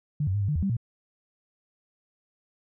sine tone with pitch steps, 148 / 94.2 / 102.7 / 99 / 149.6 / 81.2 / 195.8 / 116.9 Hz, D3 / F#2 / G#2 / G2 / D3 / E2 / G3 / A#2, +14 / +32 / -19 / +18 / +32 / -26 / -2 / +5 cents, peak -23 dBFS, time 0.2-0.768 s, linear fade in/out 5 ms, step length 71 ms, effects none

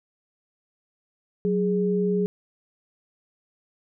sine tone pair together, 184.64 / 414.5 Hz, F#3 / G#4, -3 / -3 cents, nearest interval octave + major second, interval 1400 cents, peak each -23 dBFS, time 1.45-2.26 s, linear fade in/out 0 ms, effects none

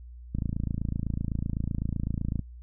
click train, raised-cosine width 5 ms, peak -17 dBFS, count 58, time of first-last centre 0.35-2.393 s, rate 27.9 Hz, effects noise-tail reverb RT60 0.1 s tail -23 dB re dry + added 60 Hz sine -42 dBFS peak until 2.62 s

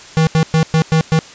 square tone bursts at uneven times, 159.8 Hz, D#3, 47 cents sharp, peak -10 dBFS, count 6, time 0.17-0.27 / 0.35-0.43 / 0.54-0.63 / 0.74-0.82 / 0.92-1.01 / 1.12-1.19 s, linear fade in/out 0 ms, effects white hiss -37 dBFS RMS until 1.34 s + resampled to 16000 Hz

